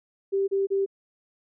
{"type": "tone bursts", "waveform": "sine", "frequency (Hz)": 392, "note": "G4", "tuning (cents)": 0, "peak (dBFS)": -21, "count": 3, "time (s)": [0.32, 0.862], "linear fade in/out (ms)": 20, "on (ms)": 160, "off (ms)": 31, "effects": []}